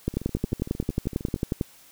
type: two click trains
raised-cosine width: 3 ms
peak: -11 / -22 dBFS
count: 18 / 17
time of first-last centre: 0.08-1.612 / 0.14-1.361 s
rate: 11.1 / 13.1 Hz
effects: white hiss -53 dBFS RMS until 1.91 s